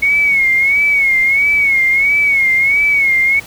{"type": "tone with vibrato", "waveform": "sine", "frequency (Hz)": 2200, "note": "C#7", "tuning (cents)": -14, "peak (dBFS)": -9, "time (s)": [0.02, 3.4], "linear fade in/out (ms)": 10, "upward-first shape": "sine", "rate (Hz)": 1.5, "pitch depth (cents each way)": 82, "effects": ["pink hiss -35 dBFS RMS until 3.46 s"]}